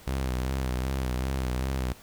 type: tone with vibrato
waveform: sawtooth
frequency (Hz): 64.6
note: C2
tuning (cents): -21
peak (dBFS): -23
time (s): 0.07-1.93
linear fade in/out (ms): 5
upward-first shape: sine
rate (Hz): 2.6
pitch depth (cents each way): 65
effects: pink hiss -51 dBFS RMS until 2.02 s